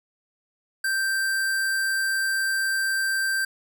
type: tone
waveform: square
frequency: 1568 Hz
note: G6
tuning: in tune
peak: -23 dBFS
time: 0.84-3.45 s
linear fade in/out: 5 ms
effects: none